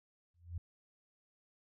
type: tone with exponential growth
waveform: sine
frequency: 85.8 Hz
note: F2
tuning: 30 cents flat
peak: -35 dBFS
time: 0.34-0.58 s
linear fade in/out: 5 ms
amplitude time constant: 51 ms
effects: none